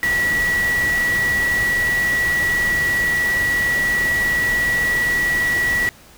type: tone in noise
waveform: sine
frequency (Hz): 1938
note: B6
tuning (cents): -33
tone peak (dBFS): -16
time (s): 0.03-5.89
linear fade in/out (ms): 0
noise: pink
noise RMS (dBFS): -28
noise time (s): 0.03-5.89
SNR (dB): +9
effects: pink hiss -46 dBFS RMS until 6.17 s